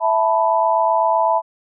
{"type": "chord", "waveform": "sine", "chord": "E suspended fourth", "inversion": "none", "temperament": "equal", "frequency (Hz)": [659.3, 880, 987.8], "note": ["E5", "A5", "B5"], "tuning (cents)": [0, 0, 0], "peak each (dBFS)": -18, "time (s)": [0, 1.42], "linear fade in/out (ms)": 50, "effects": []}